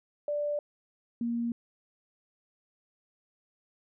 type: tone pair in turn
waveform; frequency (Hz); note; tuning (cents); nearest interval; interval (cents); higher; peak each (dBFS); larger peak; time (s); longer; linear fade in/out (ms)
sine; 587.3 / 235; D5 / A#3; 0 / +14; octave + major third; 1586; first; -28; neither; 0.28-0.59 / 1.21-1.52; neither; 2
effects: none